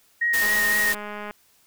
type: tone with vibrato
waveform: sine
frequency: 1870 Hz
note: A#6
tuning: 5 cents sharp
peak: -19 dBFS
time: 0.21-0.93 s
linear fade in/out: 10 ms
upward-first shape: sine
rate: 3.9 Hz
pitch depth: 20 cents each way
type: noise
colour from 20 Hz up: white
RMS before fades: -28 dBFS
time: 0.33-0.95 s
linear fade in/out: 10 ms
type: click train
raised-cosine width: 0.5 ms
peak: -20 dBFS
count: 186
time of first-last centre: 0.42-1.309 s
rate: 208 Hz
effects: white hiss -60 dBFS RMS until 1.66 s